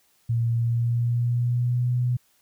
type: tone with pitch glide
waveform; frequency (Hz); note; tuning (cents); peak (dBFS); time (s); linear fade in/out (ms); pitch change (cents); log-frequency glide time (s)
sine; 116.54 to 123.47; A#2 to B2; 0 to 0; -20; 0.29-2.17; 10; +100; 0.54-1.91
effects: white hiss -64 dBFS RMS until 2.41 s